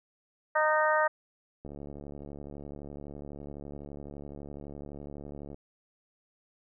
harmonic tone, 308.3 Hz, D#4, 16 cents flat, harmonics 2 / 3 / 4 / 5 / 6, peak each -27 / -29 / -30 / -31 / -32 dBFS, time 0.55-1.08 s, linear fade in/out 10 ms
click train, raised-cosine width 2 ms, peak -30 dBFS, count 281, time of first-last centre 1.65-5.544 s, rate 71.9 Hz
effects none

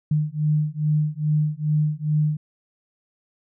sine beating tone pair, 150.6 / 153 Hz, D3 / D#3, +44 / -29 cents, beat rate 2.4 Hz, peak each -22 dBFS, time 0.11-2.37 s, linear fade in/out 5 ms, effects none

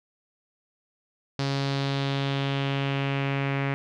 sawtooth tone with low-pass filter sweep, 138.2 Hz, C#3, 5 cents flat, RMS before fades -27 dBFS, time 1.39-3.74 s, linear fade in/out 0 ms, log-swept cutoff 4700 to 2200 Hz, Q 2.8, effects none

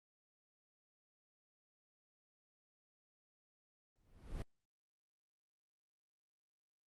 brown noise with exponential growth, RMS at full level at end -39 dBFS, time 3.96-4.42 s, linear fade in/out 0 ms, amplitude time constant 100 ms, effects Opus 24 kbps

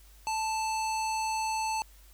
square tone with low-pass filter, 880 Hz, A5, in tune, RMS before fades -31 dBFS, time 0.27-1.82 s, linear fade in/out 0 ms, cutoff 7800 Hz, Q 1.7, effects added 50 Hz sine -53 dBFS peak until 2.13 s + white hiss -60 dBFS RMS until 2.13 s

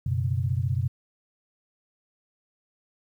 sine chord, F# suspended fourth, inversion none, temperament equal, 92.5 / 123.47 / 138.59 Hz, F#2 / B2 / C#3, 0 / 0 / 0 cents, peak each -27 / -26 / -31 dBFS, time 0.06-0.88 s, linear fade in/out 5 ms, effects 10-bit

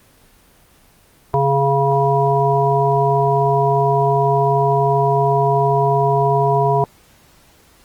harmonic tone, 138.59 Hz, C#3, in tune, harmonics 1 / 3 / 5 / 7, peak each -18 / -18 / -18 / -18 dBFS, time 1.34-6.84 s, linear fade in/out 0 ms, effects pink hiss -51 dBFS RMS until 7.84 s + Opus 24 kbps

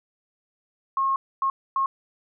sine tone bursts at uneven times, 1081 Hz, C#6, 44 cents flat, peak -20 dBFS, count 3, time 0.97-1.16 / 1.42-1.5 / 1.76-1.86 s, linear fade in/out 2 ms, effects none

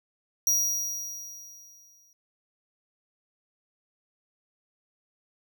45% pulse tone with exponential decay, 5750 Hz, F8, 50 cents sharp, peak -20 dBFS, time 0.47-2.13 s, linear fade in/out 1 ms, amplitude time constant 360 ms, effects none

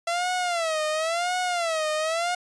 sawtooth tone with vibrato, 670 Hz, E5, 28 cents sharp, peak -20 dBFS, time 0.07-2.35 s, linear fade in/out 5 ms, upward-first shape sine, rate 0.95 Hz, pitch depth 150 cents each way, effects resampled to 22050 Hz

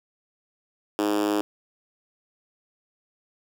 5% pulse tone with high-pass filter, 103.83 Hz, G#2, in tune, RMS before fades -24 dBFS, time 0.99-1.41 s, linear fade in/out 0 ms, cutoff 330 Hz, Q 5.3, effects none

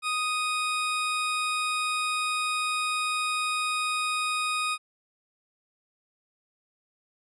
20% pulse tone, 1244.5 Hz, D#6, in tune, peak -21 dBFS, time 0.02-4.78 s, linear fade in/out 50 ms, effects resampled to 24000 Hz

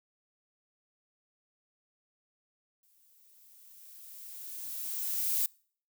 violet noise with exponential growth, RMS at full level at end -28 dBFS, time 2.83-5.46 s, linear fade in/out 2 ms, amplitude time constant 570 ms, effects noise-tail reverb RT60 0.5 s tail -26 dB re dry

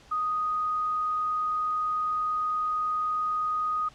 sine tone, 1244.5 Hz, D#6, in tune, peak -25 dBFS, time 0.11-3.89 s, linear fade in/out 10 ms, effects pink hiss -54 dBFS RMS until 3.94 s + low-pass 6000 Hz 12 dB/octave

